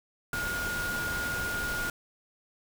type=tone in noise; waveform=sine; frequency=1429 Hz; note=F6; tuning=39 cents sharp; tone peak=-31 dBFS; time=0.33-1.9 s; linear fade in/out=2 ms; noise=pink; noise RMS=-36 dBFS; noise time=0.33-1.9 s; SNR=+2 dB; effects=none